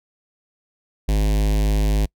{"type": "tone with notch filter", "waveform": "square", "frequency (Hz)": 51.8, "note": "G#1", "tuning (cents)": -4, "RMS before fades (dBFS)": -18, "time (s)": [1.08, 2.06], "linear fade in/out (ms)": 10, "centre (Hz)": 1300, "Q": 1, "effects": ["noise-tail reverb RT60 0.1 s tail -26 dB re dry"]}